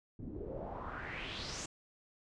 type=noise with low-pass filter sweep; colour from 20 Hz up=pink; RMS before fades=-43 dBFS; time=0.19-1.66 s; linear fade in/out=5 ms; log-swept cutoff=230 to 7500 Hz; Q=3.7; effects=resampled to 22050 Hz